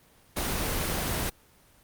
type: noise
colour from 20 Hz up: pink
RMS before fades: -29 dBFS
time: 0.36-1.3 s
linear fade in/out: 10 ms
effects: pink hiss -59 dBFS RMS until 1.83 s + Opus 24 kbps